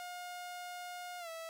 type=tone with pitch glide; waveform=sawtooth; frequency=714 to 654.7 Hz; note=F5 to E5; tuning=+38 to -12 cents; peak=-39 dBFS; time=0-1.49 s; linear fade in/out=0 ms; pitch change=-150 cents; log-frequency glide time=1.19-1.29 s; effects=none